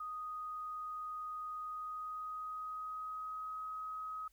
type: tone with pitch glide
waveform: sine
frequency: 1244.5 to 1266.3 Hz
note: D#6 to D#6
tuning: 0 to +30 cents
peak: -40 dBFS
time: 0-4.28 s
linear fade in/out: 5 ms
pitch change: +30 cents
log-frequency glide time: 1.61-3.59 s
effects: added 50 Hz sine -70 dBFS peak until 4.32 s + white hiss -75 dBFS RMS until 4.32 s